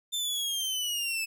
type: linear sweep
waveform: sawtooth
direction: down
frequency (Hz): 3583 to 2600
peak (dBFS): -26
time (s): 0.12-1.26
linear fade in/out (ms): 20
effects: none